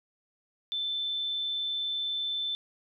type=tone; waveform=sine; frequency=3532 Hz; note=A7; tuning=6 cents sharp; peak=-29 dBFS; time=0.72-2.55 s; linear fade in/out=0 ms; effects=none